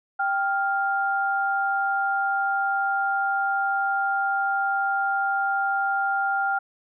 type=tone pair together; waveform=sine; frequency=786 / 1400.5 Hz; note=G5 / F6; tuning=+4 / +4 cents; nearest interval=minor seventh; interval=1000 cents; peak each=-24 dBFS; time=0.19-6.59 s; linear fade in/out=10 ms; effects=none